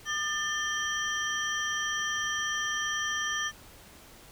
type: tone cluster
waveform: sine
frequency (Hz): 1212 / 1782 / 3158 / 5840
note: D#6 / A6 / G7 / F#8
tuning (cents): -46 / +22 / +12 / -24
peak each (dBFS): -36 / -31 / -35 / -37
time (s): 0.05-3.52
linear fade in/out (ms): 50
effects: pink hiss -52 dBFS RMS until 4.31 s